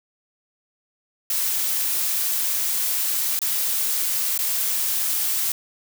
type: noise with dropouts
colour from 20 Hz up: blue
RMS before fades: -23 dBFS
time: 1.3-5.52 s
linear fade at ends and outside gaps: 2 ms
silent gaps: 3.391-3.417 / 4.378-4.389 s
effects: none